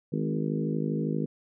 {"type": "harmonic tone with a mistuned harmonic", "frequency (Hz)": 52.6, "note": "G#1", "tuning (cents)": 23, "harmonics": [3, 4, 5, 6, 7, 8, 9], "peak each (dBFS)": [-30, -32, -34, -36, -37, -38, -39], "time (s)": [0.12, 1.26], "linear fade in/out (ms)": 10, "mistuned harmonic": 5, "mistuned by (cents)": -19, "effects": []}